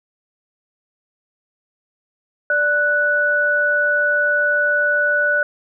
sine tone pair together, 587.3 / 1480 Hz, D5 / F#6, 0 / 0 cents, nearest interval octave + major third, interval 1600 cents, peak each -21 / -15 dBFS, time 2.5-5.43 s, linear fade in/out 2 ms, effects none

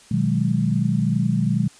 sine chord, G# minor seventh, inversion first, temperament equal, 123.47 / 155.56 / 185 / 207.7 Hz, B2 / D#3 / F#3 / G#3, 0 / 0 / 0 / 0 cents, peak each -23 dBFS, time 0.11-1.68 s, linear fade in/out 5 ms, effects white hiss -49 dBFS RMS until 1.79 s + resampled to 22050 Hz

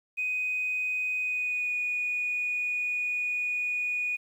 sine tone with pitch glide, 2500 to 2464 Hz, D#7 to D#7, +8 to -17 cents, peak -26 dBFS, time 0.17-4.17 s, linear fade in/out 20 ms, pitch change -25 cents, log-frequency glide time 1.21-1.74 s, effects tanh soft clip ceiling -22 dBFS + 10-bit

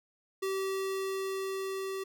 square tone with level ramp, 385.3 Hz, G4, 30 cents flat, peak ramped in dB -31 to -35 dBFS, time 0.42-2.04 s, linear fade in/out 10 ms, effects none

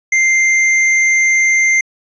sine tone with hard clipping, 2093 Hz, C7, in tune, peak -11 dBFS, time 0.12-1.81 s, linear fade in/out 5 ms, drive 11 dB, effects resampled to 16000 Hz

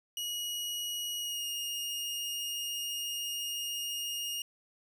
sawtooth tone with pitch glide, 2902 to 2849 Hz, F#7 to F7, -34 to +34 cents, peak -31 dBFS, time 0.17-4.42 s, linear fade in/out 2 ms, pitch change -32 cents, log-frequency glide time 1.18-1.47 s, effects none

